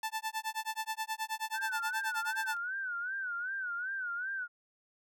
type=tone with tremolo; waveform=sawtooth; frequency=880 Hz; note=A5; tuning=in tune; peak=-28 dBFS; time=0.03-2.57 s; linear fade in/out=2 ms; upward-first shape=sine; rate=9.4 Hz; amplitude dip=100%
type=tone with vibrato; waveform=sine; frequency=1488 Hz; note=F#6; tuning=9 cents sharp; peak=-34 dBFS; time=1.53-4.48 s; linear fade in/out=50 ms; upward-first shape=sine; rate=2.6 Hz; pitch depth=120 cents each way
effects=none